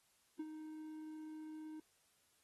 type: tone with ADSR envelope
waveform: triangle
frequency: 311.1 Hz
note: D#4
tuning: in tune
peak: -37 dBFS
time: 0.39-1.8 s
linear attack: 8 ms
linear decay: 42 ms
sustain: -8 dB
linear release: 4 ms
effects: white hiss -75 dBFS RMS until 2.43 s + AAC 32 kbps